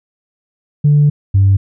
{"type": "tone pair in turn", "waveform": "sine", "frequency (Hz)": [146.83, 97.72], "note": ["D3", "G2"], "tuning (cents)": [0, -5], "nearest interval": "perfect fifth", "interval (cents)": 705, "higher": "first", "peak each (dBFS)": -5, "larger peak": "neither", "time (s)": [[0.84, 1.1], [1.34, 1.57]], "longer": "first", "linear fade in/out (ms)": 10, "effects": ["tanh soft clip ceiling -3 dBFS"]}